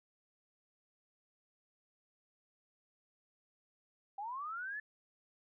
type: linear sweep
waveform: sine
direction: up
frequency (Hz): 773 to 1760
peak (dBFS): -39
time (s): 4.18-4.8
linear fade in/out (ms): 5
effects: none